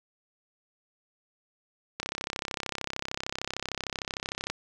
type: click train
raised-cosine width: 0.2 ms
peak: -14 dBFS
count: 84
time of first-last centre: 2-4.5 s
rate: 33.2 Hz
effects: none